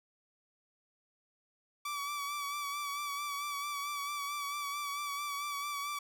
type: tone with vibrato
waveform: sawtooth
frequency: 1151 Hz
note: D6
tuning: 35 cents flat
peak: -32 dBFS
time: 1.85-5.99 s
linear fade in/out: 5 ms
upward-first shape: sine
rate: 4.5 Hz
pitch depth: 35 cents each way
effects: none